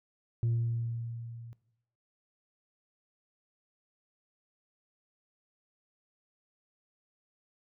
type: tone with level ramp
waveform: sine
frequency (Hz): 116.54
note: A#2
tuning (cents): 0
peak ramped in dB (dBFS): -23 to -45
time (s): 0.43-1.53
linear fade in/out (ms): 0
effects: noise-tail reverb RT60 0.8 s tail -18 dB re dry + tanh soft clip ceiling -24 dBFS